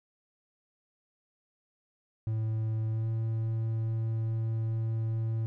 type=tone with pitch glide; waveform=triangle; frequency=110.4 to 112.2 Hz; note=A2 to A2; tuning=+6 to +34 cents; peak=-26 dBFS; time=2.27-5.46 s; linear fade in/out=0 ms; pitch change=+28 cents; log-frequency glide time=2.9-3.06 s; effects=none